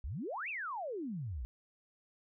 sine exponential two-way sweep, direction up then down, 53.6 to 2764 to 53.6 Hz, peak -37 dBFS, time 0.04-1.45 s, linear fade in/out 0 ms, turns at 0.49 s, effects none

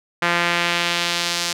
sawtooth tone with band-pass filter sweep, 172.6 Hz, F3, 20 cents flat, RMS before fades -21 dBFS, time 0.22-1.53 s, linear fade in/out 5 ms, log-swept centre 1800 to 5300 Hz, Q 1.2, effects none

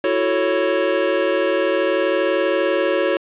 square chord, F# minor seventh, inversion third, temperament equal with one note detuned, 329.6 / 370 / 442.5 / 554.4 Hz, E4 / F#4 / A4 / C#5, 0 / 0 / +10 / 0 cents, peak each -25 / -23 / -25 / -20 dBFS, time 0.04-3.17 s, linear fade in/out 2 ms, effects resampled to 8000 Hz + 8-bit

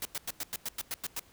white noise bursts, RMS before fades -35 dBFS, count 10, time 0.02-1.195 s, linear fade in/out 2 ms, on 32 ms, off 95 ms, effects pink hiss -60 dBFS RMS until 1.32 s

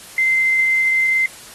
sine tone with quantisation, 2077 Hz, C7, 13 cents flat, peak -13 dBFS, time 0.18-1.26 s, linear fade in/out 2 ms, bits 7, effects white hiss -39 dBFS RMS until 1.54 s + AAC 32 kbps

